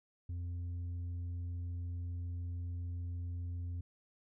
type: tone with tanh clipping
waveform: triangle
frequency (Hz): 87.31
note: F2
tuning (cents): 0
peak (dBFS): -38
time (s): 0.29-3.81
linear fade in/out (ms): 5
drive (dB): 8
effects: none